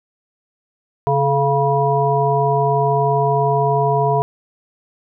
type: harmonic tone with a mistuned harmonic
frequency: 138.59 Hz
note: C#3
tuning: in tune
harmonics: 1 / 3 / 5 / 7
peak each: -19 / -19 / -19 / -19 dBFS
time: 1.07-4.22 s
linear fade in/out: 0 ms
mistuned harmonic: 3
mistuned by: +52 cents
effects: none